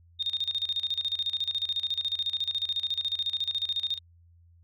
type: tone with tremolo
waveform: sine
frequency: 3679 Hz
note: A#7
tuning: 24 cents flat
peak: -25 dBFS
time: 0.19-3.99 s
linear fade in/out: 20 ms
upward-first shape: square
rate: 14 Hz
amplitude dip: 80%
effects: added 85 Hz sine -55 dBFS peak until 4.63 s